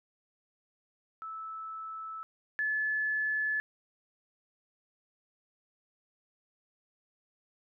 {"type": "tone pair in turn", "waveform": "sine", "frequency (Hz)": [1310, 1725.2], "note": ["E6", "A6"], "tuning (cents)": [-11, -35], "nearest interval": "perfect fourth", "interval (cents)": 476, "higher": "second", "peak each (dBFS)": [-38, -28], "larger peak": "second", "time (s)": [[1.22, 2.23], [2.59, 3.6]], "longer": "neither", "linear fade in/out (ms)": 0, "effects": []}